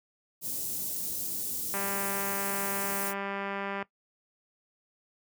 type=band-stop noise; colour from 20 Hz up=white; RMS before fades=-34 dBFS; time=0.41-3.14 s; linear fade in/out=50 ms; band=350 to 7400 Hz; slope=12 dB/octave
type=click train; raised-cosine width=0.5 ms; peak=-20 dBFS; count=414; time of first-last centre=1.74-3.826 s; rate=198 Hz
effects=noise-tail reverb RT60 0.1 s tail -19 dB re dry + high-pass 100 Hz 12 dB/octave